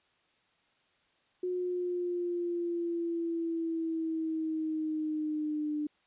sine exponential sweep, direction down, 363.4 to 298.3 Hz, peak -30 dBFS, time 1.43-5.87 s, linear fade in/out 5 ms, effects white hiss -70 dBFS RMS until 6.06 s + resampled to 8000 Hz

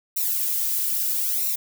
violet noise with flanger, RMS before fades -24 dBFS, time 0.16-1.56 s, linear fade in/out 10 ms, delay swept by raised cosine 0.61 to 2.91 ms, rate 0.77 Hz, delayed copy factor -0.85, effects none

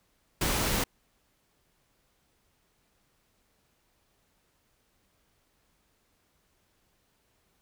pink noise, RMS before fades -28 dBFS, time 0.41-0.84 s, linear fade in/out 5 ms, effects pink hiss -71 dBFS RMS until 7.61 s

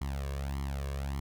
sawtooth tone with flanger, 69 Hz, C#2, 7 cents flat, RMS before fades -35 dBFS, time 0.01-1.2 s, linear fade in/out 5 ms, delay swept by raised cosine 0.95 to 1.82 ms, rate 1.7 Hz, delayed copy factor +0.9, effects none

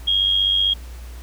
sine tone with amplitude modulation, 3268 Hz, G#7, 29 cents flat, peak -13 dBFS, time 0.07-0.74 s, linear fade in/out 10 ms, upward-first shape sine, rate 95.7 Hz, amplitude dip 50%, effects added 60 Hz sine -33 dBFS peak until 1.22 s + pink hiss -46 dBFS RMS until 1.22 s

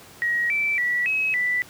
sine tone with pitch steps, 1897 / 2327 / 1947 / 2560 / 1977 Hz, A#6 / D7 / B6 / D#7 / B6, +30 / -17 / -25 / +49 / +1 cents, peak -20 dBFS, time 0.22-1.62 s, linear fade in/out 0 ms, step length 280 ms, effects pink hiss -46 dBFS RMS until 1.69 s + high-pass 100 Hz 12 dB/octave

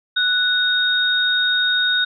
sine tone pair together, 1480 / 3726 Hz, F#6 / A#7, 0 / -2 cents, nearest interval octave + major third, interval 1598 cents, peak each -18 dBFS, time 0.16-2.05 s, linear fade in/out 10 ms, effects none

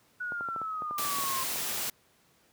sine exponential sweep, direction down, 1480 to 1046.5 Hz, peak -32 dBFS, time 0.2-1.44 s, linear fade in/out 10 ms
clicks, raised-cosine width 1 ms, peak -27 dBFS, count 11, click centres 0.321 / 0.409 / 0.487 / 0.562 / 0.616 / 0.821 / 0.91 / 0.995 / 1.186 / 1.238 / 1.559 s
white noise, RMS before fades -33 dBFS, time 0.98-1.9 s, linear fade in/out 2 ms
effects pink hiss -65 dBFS RMS until 2.52 s + high-pass 100 Hz 12 dB/octave

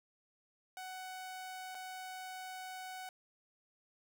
sawtooth tone with dropouts, 746 Hz, F#5, 14 cents sharp, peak -40 dBFS, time 0.77-3.09 s, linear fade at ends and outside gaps 1 ms, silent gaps 1.747-1.751 s, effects none

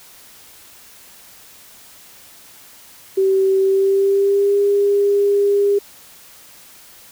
sine tone with pitch glide, 384.8 to 403.7 Hz, G4 to G#4, -32 to -49 cents, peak -12 dBFS, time 3.17-5.79 s, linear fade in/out 10 ms, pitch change +83 cents, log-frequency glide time 3.59-4.58 s, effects white hiss -44 dBFS RMS until 7.11 s

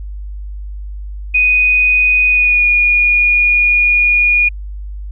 sine tone with pitch glide, 2489 to 2442 Hz, D#7 to D#7, 0 to -33 cents, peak -8 dBFS, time 1.34-4.49 s, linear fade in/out 10 ms, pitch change -33 cents, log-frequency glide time 2.28-2.68 s, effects added 50 Hz sine -23 dBFS peak until 5.11 s

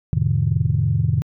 sine chord, F dominant seventh, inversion none, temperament equal with one note detuned, 87.31 / 110 / 130.81 / 153.78 Hz, F2 / A2 / C3 / Eb3, 0 / 0 / 0 / -20 cents, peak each -23 / -20 / -21 / -21 dBFS, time 0.13-1.22 s, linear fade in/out 0 ms, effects tanh soft clip ceiling -6 dBFS

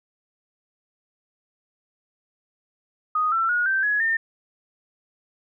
sine tone with pitch steps, 1244.5 / 1341.5 / 1446.2 / 1558.9 / 1680.5 / 1811.6 Hz, D#6 / E6 / F#6 / G6 / G#6 / A#6, 0 / +30 / -40 / -10 / +20 / -50 cents, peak -19 dBFS, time 3.15-4.17 s, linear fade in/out 5 ms, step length 170 ms, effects none

